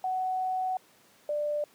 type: tone pair in turn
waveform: sine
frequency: 746 / 592.1 Hz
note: F#5 / D5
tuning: +14 / +14 cents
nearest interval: major third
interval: 400 cents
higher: first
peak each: -27 dBFS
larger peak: neither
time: 0.04-0.77 / 1.29-1.64 s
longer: first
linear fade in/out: 2 ms
effects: pink hiss -60 dBFS RMS until 1.74 s + high-pass 200 Hz 12 dB/octave